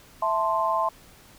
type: chord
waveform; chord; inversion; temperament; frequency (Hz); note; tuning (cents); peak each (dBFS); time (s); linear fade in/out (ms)
sine; A minor; second; equal; 659.3 / 880 / 1046.5; E5 / A5 / C6; 0 / 0 / 0; -27 / -27 / -24; 0.22-0.89; 5
effects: pink hiss -52 dBFS RMS until 1.38 s